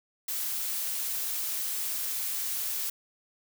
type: noise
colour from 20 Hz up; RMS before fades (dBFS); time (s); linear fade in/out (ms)
blue; -32; 0.28-2.9; 5
effects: none